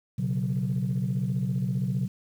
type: chord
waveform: sine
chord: B suspended second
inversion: none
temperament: equal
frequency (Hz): 123.47 / 138.59 / 185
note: B2 / C#3 / F#3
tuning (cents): 0 / 0 / 0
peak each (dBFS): -28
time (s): 0.18-2.08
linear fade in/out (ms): 10
effects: tanh soft clip ceiling -19 dBFS + 9-bit